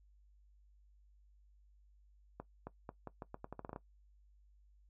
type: accelerating click train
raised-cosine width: 1 ms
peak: -30 dBFS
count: 13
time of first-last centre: 2.4-3.761 s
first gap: 270 ms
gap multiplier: 0.82
effects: noise-tail reverb RT60 0.1 s tail -17 dB re dry + added 50 Hz sine -63 dBFS peak until 4.89 s